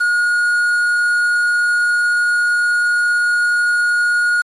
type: tone with quantisation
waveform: triangle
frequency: 1441 Hz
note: F#6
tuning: 46 cents flat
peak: -11 dBFS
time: 0-4.42 s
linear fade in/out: 10 ms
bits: 6
effects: AAC 32 kbps

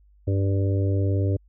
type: harmonic tone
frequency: 98 Hz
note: G2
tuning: in tune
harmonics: 1 / 3 / 4 / 5 / 6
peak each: -20 / -30 / -32 / -34 / -36 dBFS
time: 0.27-1.37 s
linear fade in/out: 10 ms
effects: added 50 Hz sine -53 dBFS peak until 1.48 s

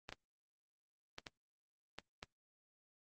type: clicks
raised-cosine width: 0.2 ms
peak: -27 dBFS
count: 6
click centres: 0.091 / 0.125 / 1.184 / 1.268 / 1.986 / 2.229 s
effects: Opus 24 kbps

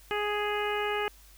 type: harmonic tone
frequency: 416 Hz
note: G#4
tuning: 3 cents sharp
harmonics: 1 / 2 / 3 / 4 / 5 / 6 / 7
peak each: -31 / -34 / -36 / -37 / -38 / -39 / -39 dBFS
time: 0.11-1.08 s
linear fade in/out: 0 ms
effects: added 50 Hz sine -54 dBFS peak until 1.37 s + white hiss -57 dBFS RMS until 1.37 s

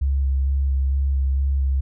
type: tone with vibrato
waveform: sine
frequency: 67.9 Hz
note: C#2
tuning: 35 cents flat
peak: -17 dBFS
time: 0.01-1.81 s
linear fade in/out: 10 ms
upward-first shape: square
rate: 2.2 Hz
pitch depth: 16 cents each way
effects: none

